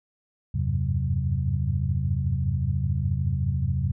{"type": "tone cluster", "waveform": "sine", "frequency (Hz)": [81.4, 95.3, 100.4, 132.2, 183.8], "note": ["E2", "G2", "G2", "C3", "F#3"], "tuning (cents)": [-21, -48, 42, 18, -11], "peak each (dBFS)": [-27, -29, -34, -26, -34], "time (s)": [0.54, 3.92], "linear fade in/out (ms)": 10, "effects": []}